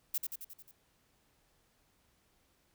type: noise with echo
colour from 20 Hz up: violet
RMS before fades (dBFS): -33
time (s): 0.14-0.18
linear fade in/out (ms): 5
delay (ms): 89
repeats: 6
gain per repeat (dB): -4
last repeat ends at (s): 0.714
effects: pink hiss -72 dBFS RMS until 2.74 s